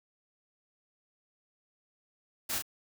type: noise with echo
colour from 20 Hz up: white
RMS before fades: -34 dBFS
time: 2.49-2.59 s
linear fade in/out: 10 ms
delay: 34 ms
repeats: 1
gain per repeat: -3 dB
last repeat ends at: 2.624 s
effects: none